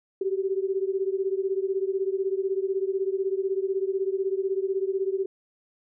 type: beating tone pair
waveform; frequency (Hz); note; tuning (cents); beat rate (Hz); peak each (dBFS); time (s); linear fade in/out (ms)
sine; 380 / 396; F#4 / G4; +46 / +18; 16; -26 / -28; 0.21-5.26; 5
effects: none